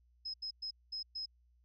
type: tone bursts at uneven times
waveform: sine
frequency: 5120 Hz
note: D#8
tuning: 49 cents sharp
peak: -38 dBFS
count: 5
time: 0.25-0.34 / 0.42-0.51 / 0.62-0.71 / 0.92-1.03 / 1.15-1.26 s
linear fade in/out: 10 ms
effects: added 60 Hz sine -66 dBFS peak until 1.64 s